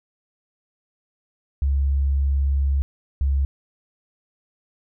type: tone pair in turn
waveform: sine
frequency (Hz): 69.1 / 68.77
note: C#2 / C#2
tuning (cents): -5 / -13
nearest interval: unison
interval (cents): 8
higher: first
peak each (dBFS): -17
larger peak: neither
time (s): 1.62-2.82 / 3.21-3.45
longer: first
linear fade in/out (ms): 0
effects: none